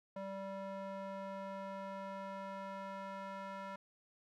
square tone with band-pass filter sweep, 194.6 Hz, G3, 12 cents flat, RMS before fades -45 dBFS, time 0.16-3.76 s, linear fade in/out 5 ms, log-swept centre 690 to 1100 Hz, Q 1.5, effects none

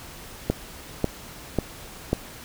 click train, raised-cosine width 2 ms, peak -7 dBFS, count 4, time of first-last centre 0.5-2.13 s, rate 1.84 Hz, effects pink hiss -42 dBFS RMS until 2.44 s

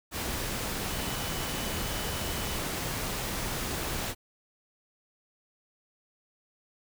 sine tone in noise, 2984 Hz, F#7, 14 cents sharp, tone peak -44 dBFS, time 0.88-2.61 s, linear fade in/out 50 ms, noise pink, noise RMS -33 dBFS, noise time 0.11-4.15 s, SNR -14 dB, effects none

